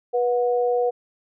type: tone pair together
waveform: sine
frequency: 488.1 / 728 Hz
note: B4 / F#5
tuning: -20 / -28 cents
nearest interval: perfect fifth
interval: 692 cents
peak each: -19 / -25 dBFS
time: 0.13-0.91 s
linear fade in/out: 20 ms
effects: none